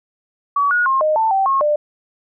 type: tone with pitch steps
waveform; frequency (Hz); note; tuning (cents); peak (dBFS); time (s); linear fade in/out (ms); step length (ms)
sine; 1136 / 1449 / 1067 / 617 / 888 / 775 / 1084 / 596; C#6 / F#6 / C6 / D#5 / A5 / G5 / C#6 / D5; +42 / -37 / +34 / -15 / +16 / -20 / -39 / +25; -13; 0.56-1.76; 5; 150
effects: none